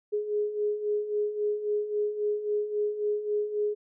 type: beating tone pair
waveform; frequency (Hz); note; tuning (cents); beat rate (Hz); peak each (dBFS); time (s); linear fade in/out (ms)
sine; 415.3 / 419; G#4 / G#4; 0 / +15; 3.7; -33 / -27; 0.12-3.75; 20
effects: none